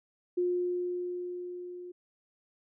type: tone with level ramp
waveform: sine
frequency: 356.6 Hz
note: F4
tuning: 36 cents sharp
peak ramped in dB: -25 to -41 dBFS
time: 0.37-1.92 s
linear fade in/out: 10 ms
effects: none